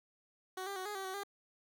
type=tone with pitch steps; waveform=15% pulse; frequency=373.8 / 397.2 / 373 / 415.9 / 386.2 / 377.1 / 401.6 Hz; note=F#4 / G4 / F#4 / G#4 / G4 / F#4 / G4; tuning=+18 / +23 / +14 / +2 / -26 / +33 / +42 cents; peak=-33 dBFS; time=0.57-1.235 s; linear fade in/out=5 ms; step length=95 ms; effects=none